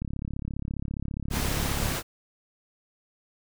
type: click train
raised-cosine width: 5 ms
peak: -20 dBFS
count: 67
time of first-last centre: 0.02-1.917 s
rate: 34.8 Hz
type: noise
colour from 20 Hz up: pink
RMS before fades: -30 dBFS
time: 1.3-2.03 s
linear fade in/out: 50 ms
effects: none